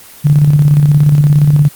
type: tone with tremolo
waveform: sine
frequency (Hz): 146.83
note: D3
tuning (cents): 0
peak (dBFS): -3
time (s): 0.24-1.69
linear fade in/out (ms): 20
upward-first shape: square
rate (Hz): 17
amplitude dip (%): 40
effects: white hiss -36 dBFS RMS until 1.75 s + Opus 24 kbps